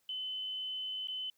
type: tone with dropouts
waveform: sine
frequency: 3034 Hz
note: F#7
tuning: 43 cents sharp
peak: -36 dBFS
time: 0.09-1.3 s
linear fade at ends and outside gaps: 2 ms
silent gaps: 1.073-1.083 s
effects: white hiss -75 dBFS RMS until 1.37 s

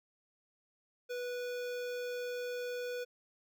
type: tone with notch filter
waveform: square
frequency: 491.1 Hz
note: B4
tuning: 10 cents flat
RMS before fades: -39 dBFS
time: 1.09-3.05 s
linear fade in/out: 20 ms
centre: 9700 Hz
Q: 1.1
effects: none

